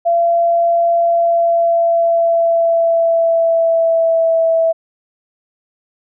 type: tone with pitch glide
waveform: sine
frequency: 681 to 656.3 Hz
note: F5 to E5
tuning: -44 to -8 cents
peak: -10 dBFS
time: 0.05-4.73 s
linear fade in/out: 20 ms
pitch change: -64 cents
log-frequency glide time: 1.02-4.42 s
effects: none